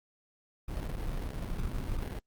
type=noise with sample-and-hold; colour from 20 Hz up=brown; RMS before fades=-34 dBFS; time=0.68-2.19 s; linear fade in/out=5 ms; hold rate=1225 Hz; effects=Opus 24 kbps